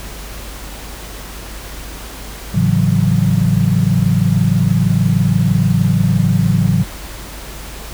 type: chord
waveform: sine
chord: F# minor seventh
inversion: first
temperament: equal with one note detuned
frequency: 107.74 / 138.59 / 164.81 / 185 Hz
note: A2 / C#3 / E3 / F#3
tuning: -36 / 0 / 0 / 0 cents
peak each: -16 dBFS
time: 2.54-6.84 s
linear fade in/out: 10 ms
effects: added 50 Hz sine -31 dBFS peak until 7.93 s + pink hiss -32 dBFS RMS until 7.93 s